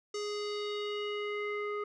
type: tone with low-pass filter sweep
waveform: square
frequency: 415.3 Hz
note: G#4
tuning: in tune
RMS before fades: -36 dBFS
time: 0.14-1.84 s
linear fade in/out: 5 ms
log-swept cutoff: 6000 to 1600 Hz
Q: 3.2
effects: none